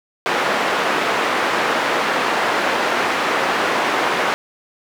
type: band-pass noise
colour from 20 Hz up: white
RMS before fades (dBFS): -19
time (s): 0.26-4.34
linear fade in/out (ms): 0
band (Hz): 300 to 1600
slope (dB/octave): 12
effects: none